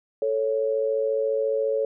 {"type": "tone pair together", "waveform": "sine", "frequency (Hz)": [440, 554.4], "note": ["A4", "C#5"], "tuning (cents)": [0, 0], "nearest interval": "major third", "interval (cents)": 400, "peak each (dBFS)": -24, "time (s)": [0.22, 1.85], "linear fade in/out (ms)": 2, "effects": []}